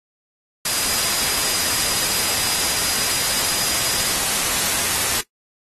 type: tone in noise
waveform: sine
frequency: 4927 Hz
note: D#8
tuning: 18 cents flat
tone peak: -27 dBFS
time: 0.66-4.13 s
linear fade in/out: 5 ms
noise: white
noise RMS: -20 dBFS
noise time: 0.65-5.21 s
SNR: -10 dB
effects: noise-tail reverb RT60 0.1 s tail -17 dB re dry + AAC 32 kbps